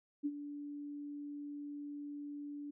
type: tone with ADSR envelope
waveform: sine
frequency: 290 Hz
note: D4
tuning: 22 cents flat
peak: -31 dBFS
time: 0.23-2.71 s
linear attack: 28 ms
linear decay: 48 ms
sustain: -11 dB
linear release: 10 ms
effects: none